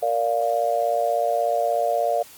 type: chord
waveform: sine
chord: Bb major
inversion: none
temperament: just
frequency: 466.2 / 582.7 / 699.2 Hz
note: Bb4 / D5 / F5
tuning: 0 / -14 / +2 cents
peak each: -27 / -23 / -22 dBFS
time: 0.02-2.23 s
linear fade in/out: 10 ms
effects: white hiss -46 dBFS RMS until 2.37 s + Opus 24 kbps